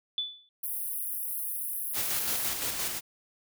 sine tone with exponential decay, 3479 Hz, A7, 20 cents flat, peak -25 dBFS, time 0.18-0.49 s, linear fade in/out 1 ms, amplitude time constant 67 ms
pink high-pass noise, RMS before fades -34 dBFS, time 0.63-2.49 s, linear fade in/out 5 ms, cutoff 9900 Hz, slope 96 dB/octave
white noise with tremolo, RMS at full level -31 dBFS, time 1.93-3.01 s, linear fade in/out 50 ms, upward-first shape square, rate 5.8 Hz, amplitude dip 35%
effects none

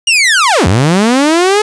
sawtooth linear two-way sweep, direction down then up, 2903 to 81.6 to 431.1 Hz, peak -3 dBFS, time 0.07-1.62 s, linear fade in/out 5 ms, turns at 0.67 s, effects resampled to 22050 Hz + 7-bit

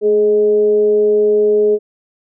sine tone with frequency modulation, 420 Hz, G#4, 19 cents sharp, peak -9 dBFS, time 0.01-1.79 s, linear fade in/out 50 ms, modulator 205 Hz, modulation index 0.28, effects none

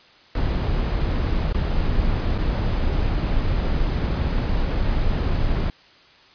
brown noise with dropouts, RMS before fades -21 dBFS, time 0.35-5.7 s, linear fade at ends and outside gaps 2 ms, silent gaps 1.527-1.544 / 2.379-2.384 s, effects white hiss -51 dBFS RMS until 6.34 s + resampled to 11025 Hz

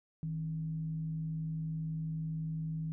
sine tone with frequency modulation, 159 Hz, D#3, 38 cents sharp, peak -34 dBFS, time 0.23-2.92 s, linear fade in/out 0 ms, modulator 112 Hz, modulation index 0.22, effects none

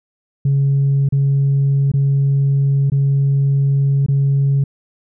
sine tone with dropouts, 138.59 Hz, C#3, in tune, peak -10 dBFS, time 0.45-4.64 s, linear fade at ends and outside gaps 5 ms, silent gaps 1.089-1.123 / 1.917-1.937 / 2.9-2.919 / 4.063-4.084 s, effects tanh soft clip ceiling -9 dBFS

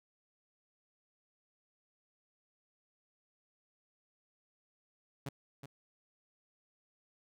sawtooth tone with echo, 138.59 Hz, C#3, in tune, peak -34 dBFS, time 5.26-5.29 s, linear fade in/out 5 ms, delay 370 ms, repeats 1, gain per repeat -8 dB, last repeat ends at 5.66 s, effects none

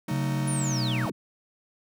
45% pulse chord, D# diminished, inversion first, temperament just, 186.68 / 224 / 311.1 Hz, F#3 / A3 / D#4, +16 / +31 / 0 cents, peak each -34 dBFS, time 0.08-1.1 s, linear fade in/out 5 ms
sine tone with pitch glide, 138.4 to 125.46 Hz, C#3 to B2, -2 to +28 cents, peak -26 dBFS, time 0.11-1.06 s, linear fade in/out 5 ms, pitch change -170 cents, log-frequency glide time 0.65-0.82 s
sine linear sweep, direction down, 9956 to 75.8 Hz, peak -31 dBFS, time 0.47-1.12 s, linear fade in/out 10 ms
effects none

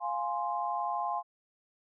sine chord, F minor, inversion none, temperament equal, 698.5 / 830.6 / 1046.5 Hz, F5 / Ab5 / C6, 0 / 0 / 0 cents, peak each -35 / -34 / -34 dBFS, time 0-1.23 s, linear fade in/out 50 ms, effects none

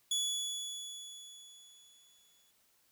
25% pulse tone with exponential decay, 3409 Hz, G#7, 45 cents sharp, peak -26 dBFS, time 0.11-2.51 s, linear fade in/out 5 ms, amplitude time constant 520 ms, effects white hiss -71 dBFS RMS until 2.91 s

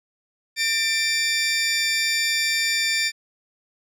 20% pulse tone pair together, 1800.5 / 2349 Hz, A6 / D7, +39 / 0 cents, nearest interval perfect fourth, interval 461 cents, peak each -19 / -17 dBFS, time 0.56-3.12 s, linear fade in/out 50 ms, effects low-pass 12000 Hz 12 dB/octave

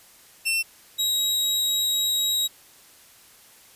sawtooth tone pair in turn, 2699 / 3824 Hz, E7 / A#7, +40 / +43 cents, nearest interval tritone, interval 603 cents, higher second, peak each -18 dBFS, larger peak neither, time 0.45-0.63 / 0.98-2.48 s, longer second, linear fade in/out 20 ms, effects white hiss -52 dBFS RMS until 3.75 s + resampled to 32000 Hz

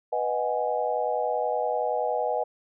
sine chord, G# minor seventh, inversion first, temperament equal, 493.9 / 622.3 / 740 / 830.6 Hz, B4 / D#5 / F#5 / G#5, 0 / 0 / 0 / 0 cents, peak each -29 / -29 / -30 / -30 dBFS, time 0.12-2.44 s, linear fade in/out 10 ms, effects none

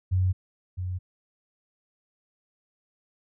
sine tone pair in turn, 92.5 / 91.23 Hz, F#2 / F#2, 0 / -24 cents, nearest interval unison, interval 24 cents, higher first, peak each -20 / -28 dBFS, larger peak first, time 0.11-0.33 / 0.77-0.99 s, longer neither, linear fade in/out 20 ms, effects none

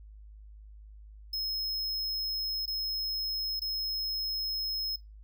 square tone with dropouts, 5160 Hz, E8, 38 cents flat, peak -31 dBFS, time 1.33-4.96 s, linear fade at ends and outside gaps 5 ms, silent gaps 2.658-2.677 / 3.596-3.617 s, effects noise-tail reverb RT60 0.2 s tail -24 dB re dry + added 52 Hz sine -47 dBFS peak until 5.23 s

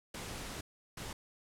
pink noise bursts at uneven times, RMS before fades -43 dBFS, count 2, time 0.14-0.61 / 0.97-1.13 s, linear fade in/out 5 ms, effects low-pass 11000 Hz 12 dB/octave

